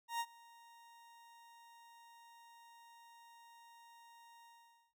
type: tone with ADSR envelope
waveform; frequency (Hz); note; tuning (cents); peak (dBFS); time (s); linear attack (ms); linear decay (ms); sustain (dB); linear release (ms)
40% pulse; 932.3; A#5; 0; -34; 0.08-4.94; 120; 53; -24; 490
effects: none